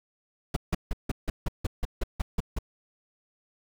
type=noise bursts; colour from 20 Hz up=brown; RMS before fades=-25 dBFS; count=12; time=0.54-2.588 s; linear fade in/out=5 ms; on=24 ms; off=160 ms; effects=none